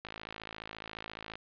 click train, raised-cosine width 0.3 ms, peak -25 dBFS, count 72, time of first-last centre 0.05-1.355 s, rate 54.4 Hz, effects resampled to 11025 Hz + 10-bit

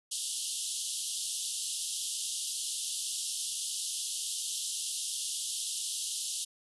white band-pass noise, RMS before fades -36 dBFS, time 0.11-6.45 s, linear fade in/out 10 ms, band 2900 to 11000 Hz, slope 96 dB/octave, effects none

